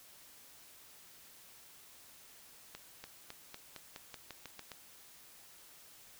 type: accelerating click train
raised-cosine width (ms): 0.2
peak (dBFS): -28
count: 11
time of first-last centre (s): 2.75-4.717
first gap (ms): 290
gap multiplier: 0.91
effects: white hiss -58 dBFS RMS until 6.19 s